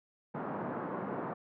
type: band-pass noise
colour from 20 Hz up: pink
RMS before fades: -38 dBFS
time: 0.34-1.34 s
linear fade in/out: 10 ms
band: 160 to 1300 Hz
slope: 24 dB/octave
effects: none